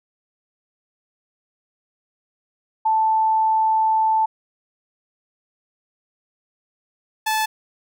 sine / sawtooth tone pair in turn, 880 / 870.4 Hz, A5 / A5, 0 / -19 cents, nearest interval unison, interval 19 cents, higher first, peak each -15 dBFS, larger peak neither, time 2.85-4.26 / 7.26-7.46 s, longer first, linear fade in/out 10 ms, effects none

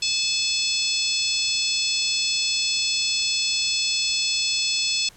harmonic tone, 865 Hz, A5, 30 cents flat, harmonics 3 / 4 / 5 / 6 / 7 / 8 / 9, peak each -28 / -28 / -27 / -26 / -34 / -36 / -30 dBFS, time 0.02-5.09 s, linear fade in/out 5 ms, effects pink hiss -51 dBFS RMS until 5.16 s + low-pass 12000 Hz 12 dB/octave

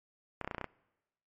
clicks, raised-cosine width 0.5 ms, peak -21 dBFS, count 8, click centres 0.413 / 0.446 / 0.476 / 0.512 / 0.547 / 0.582 / 0.613 / 0.643 s, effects noise-tail reverb RT60 1.0 s tail -24 dB re dry + MP3 48 kbps

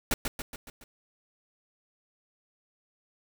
pink noise with echo, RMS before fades -26 dBFS, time 0.11-0.14 s, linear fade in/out 2 ms, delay 140 ms, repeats 5, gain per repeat -5 dB, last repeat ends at 0.84 s, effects none

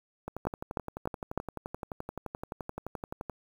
two click trains, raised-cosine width 1 ms, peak -15 / -22 dBFS, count 4 / 36, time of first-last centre 0.47-1.376 / 0.28-3.297 s, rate 3.31 / 11.6 Hz, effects 8-bit

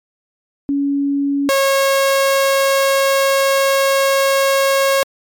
sine / sawtooth tone pair in turn, 281.2 / 545.8 Hz, C#4 / C#5, +25 / -27 cents, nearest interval major seventh, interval 1148 cents, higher second, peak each -14 / -8 dBFS, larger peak second, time 0.69-1.49 / 1.49-5.03 s, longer second, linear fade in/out 0 ms, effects MP3 96 kbps

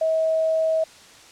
sine tone, 641 Hz, E5, 49 cents flat, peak -18 dBFS, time 0.01-0.84 s, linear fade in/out 5 ms, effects white hiss -47 dBFS RMS until 1.31 s + low-pass 7000 Hz 12 dB/octave

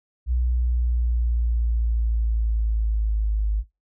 sine linear sweep, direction down, 61.6 to 51.91 Hz, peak -19 dBFS, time 0.26-3.64 s, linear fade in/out 50 ms, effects noise-tail reverb RT60 0.2 s tail -20 dB re dry

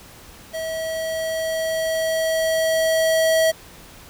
square tone with level ramp, 645 Hz, E5, 38 cents flat, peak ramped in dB -26 to -15 dBFS, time 0.53-3.52 s, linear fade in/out 20 ms, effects pink hiss -44 dBFS RMS until 4.09 s

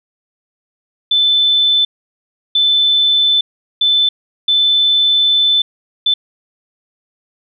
sine tone bursts at uneven times, 3520 Hz, A7, in tune, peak -9 dBFS, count 5, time 1.11-1.85 / 2.55-3.41 / 3.81-4.09 / 4.48-5.62 / 6.06-6.14 s, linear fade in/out 5 ms, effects none

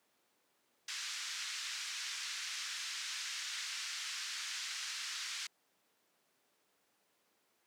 white band-pass noise, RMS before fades -42 dBFS, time 0.88-5.47 s, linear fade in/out 5 ms, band 1400 to 6400 Hz, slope 24 dB/octave, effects pink hiss -75 dBFS RMS until 7.66 s + high-pass 300 Hz 12 dB/octave

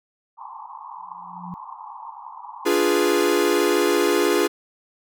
pink band-pass noise, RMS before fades -38 dBFS, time 0.37-2.72 s, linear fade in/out 20 ms, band 830 to 1100 Hz, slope 96 dB/octave
sine tone with exponential growth, 177.6 Hz, F3, 29 cents sharp, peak -29 dBFS, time 0.98-1.54 s, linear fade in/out 0 ms, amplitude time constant 120 ms
45% pulse chord, D diminished seventh, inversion none, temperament equal, 293.7 / 349.2 / 415.3 / 493.9 Hz, D4 / F4 / Ab4 / Cb5, 0 / 0 / 0 / 0 cents, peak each -25 / -21 / -21 / -26 dBFS, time 2.65-4.48 s, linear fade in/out 20 ms
effects none

